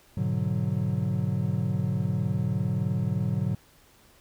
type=chord; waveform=triangle; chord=G# half-diminished seventh; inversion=none; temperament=equal; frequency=103.83 / 123.47 / 146.83 / 185 Hz; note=G#2 / B2 / D3 / F#3; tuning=0 / 0 / 0 / 0 cents; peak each=-28 dBFS; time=0.17-3.55 s; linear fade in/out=5 ms; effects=pink hiss -58 dBFS RMS until 4.2 s